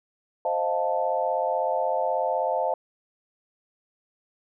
sine chord, F dominant seventh, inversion second, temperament equal, 523.3 / 622.3 / 698.5 / 880 Hz, C5 / Eb5 / F5 / A5, 0 / 0 / 0 / 0 cents, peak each -28 dBFS, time 0.45-2.74 s, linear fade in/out 2 ms, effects none

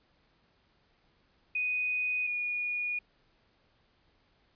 sine tone pair in turn, 2489 / 2448 Hz, D#7 / D#7, 0 / -29 cents, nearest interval unison, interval 29 cents, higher first, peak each -28 / -30 dBFS, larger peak first, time 1.55-2.27 / 2.27-2.99 s, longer neither, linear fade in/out 5 ms, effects pink hiss -69 dBFS RMS until 4.55 s + resampled to 11025 Hz

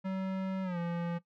square tone with pitch glide, 190 to 171.24 Hz, F#3 to F3, +46 to -34 cents, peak -33 dBFS, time 0.04-1.19 s, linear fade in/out 20 ms, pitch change -180 cents, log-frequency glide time 0.63-0.78 s, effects noise-tail reverb RT60 0.1 s tail -17 dB re dry + low-pass 2000 Hz 12 dB/octave

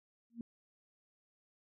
sine tone with exponential growth, 233.4 Hz, A#3, 2 cents sharp, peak -36 dBFS, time 0.3-0.41 s, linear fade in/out 2 ms, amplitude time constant 22 ms, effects none

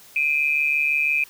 sine tone pair together, 2392 / 2538 Hz, D7 / D#7, +31 / +34 cents, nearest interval minor second, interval 103 cents, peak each -21 dBFS, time 0.16-1.24 s, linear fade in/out 2 ms, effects white hiss -48 dBFS RMS until 1.29 s

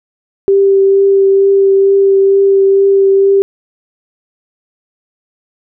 sine tone with vibrato, 392 Hz, G4, in tune, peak -5 dBFS, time 0.48-3.42 s, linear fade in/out 0 ms, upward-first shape triangle, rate 2.2 Hz, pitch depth 13 cents each way, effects none

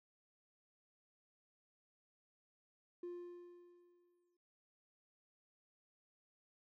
triangle tone with exponential decay, 351.3 Hz, F4, 10 cents sharp, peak -39 dBFS, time 3.03-4.37 s, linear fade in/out 5 ms, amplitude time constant 290 ms, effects noise-tail reverb RT60 0.1 s tail -26 dB re dry + tanh soft clip ceiling -39 dBFS

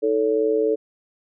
sine tone with amplitude modulation, 440 Hz, A4, in tune, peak -13 dBFS, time 0.02-0.76 s, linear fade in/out 20 ms, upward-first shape sine, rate 123 Hz, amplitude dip 90%, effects none

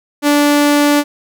sawtooth tone, 291.2 Hz, D4, 15 cents flat, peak -5 dBFS, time 0.22-1.04 s, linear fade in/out 50 ms, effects none

